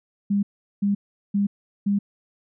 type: tone bursts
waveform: sine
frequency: 201.5 Hz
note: G3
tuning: 48 cents sharp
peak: -18 dBFS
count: 4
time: 0.3-1.99 s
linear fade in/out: 10 ms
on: 130 ms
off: 390 ms
effects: none